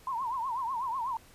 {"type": "tone with vibrato", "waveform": "sine", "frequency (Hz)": 988, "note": "B5", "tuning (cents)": 0, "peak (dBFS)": -30, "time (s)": [0.07, 1.17], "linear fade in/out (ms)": 2, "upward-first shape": "triangle", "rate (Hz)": 8.1, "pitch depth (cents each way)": 200, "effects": ["pink hiss -57 dBFS RMS until 1.34 s", "resampled to 32000 Hz"]}